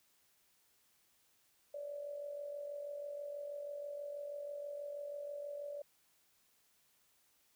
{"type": "tone with amplitude modulation", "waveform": "sine", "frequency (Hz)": 578, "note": "D5", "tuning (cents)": -28, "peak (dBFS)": -39, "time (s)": [1.74, 5.82], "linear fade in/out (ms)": 5, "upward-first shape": "sine", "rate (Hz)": 46.2, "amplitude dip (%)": 55, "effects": ["white hiss -73 dBFS RMS until 7.55 s"]}